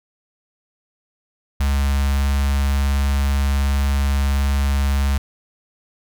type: tone with notch filter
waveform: square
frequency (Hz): 69.3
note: C#2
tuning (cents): 0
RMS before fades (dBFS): -18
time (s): 1.6-5.18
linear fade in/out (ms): 5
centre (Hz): 390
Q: 0.58
effects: none